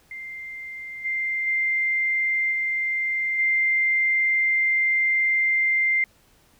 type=tone with level steps; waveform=sine; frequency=2093 Hz; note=C7; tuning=in tune; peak=-33 / -23 / -20 / -22 / -18 dBFS; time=0.11-6.04 s; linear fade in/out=2 ms; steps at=1.04 / 1.46 / 2.51 / 3.38 s; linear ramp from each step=20 ms; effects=pink hiss -59 dBFS RMS until 6.59 s